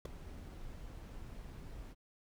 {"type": "noise with ADSR envelope", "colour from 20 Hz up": "brown", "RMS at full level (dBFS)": -31, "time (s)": [0.05, 1.95], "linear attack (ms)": 6, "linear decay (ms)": 5, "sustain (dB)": -17, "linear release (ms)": 38, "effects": []}